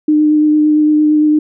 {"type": "tone with vibrato", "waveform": "sine", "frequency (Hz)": 303.3, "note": "D#4", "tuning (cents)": -44, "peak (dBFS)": -7, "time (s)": [0.08, 1.39], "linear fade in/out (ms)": 5, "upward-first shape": "sine", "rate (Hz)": 8.8, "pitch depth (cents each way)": 12, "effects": []}